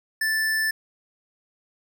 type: tone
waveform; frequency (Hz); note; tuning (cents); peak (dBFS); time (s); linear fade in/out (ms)
square; 1760; A6; 0; -22; 0.21-0.71; 5
effects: none